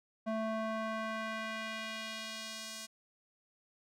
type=tone with band-pass filter sweep; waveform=square; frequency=220.6 Hz; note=A3; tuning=5 cents sharp; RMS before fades=-39 dBFS; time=0.26-2.87 s; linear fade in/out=20 ms; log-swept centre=610 to 6600 Hz; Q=1; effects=none